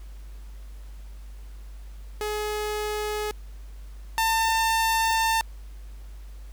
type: tone pair in turn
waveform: sawtooth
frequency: 422.3 / 898.4 Hz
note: G#4 / A5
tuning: +29 / +36 cents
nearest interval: octave + minor second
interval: 1307 cents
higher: second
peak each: -23 / -17 dBFS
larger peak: second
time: 2.21-3.31 / 4.18-5.41 s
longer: second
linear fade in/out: 0 ms
effects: added 50 Hz sine -38 dBFS peak until 6.52 s + pink hiss -57 dBFS RMS until 6.52 s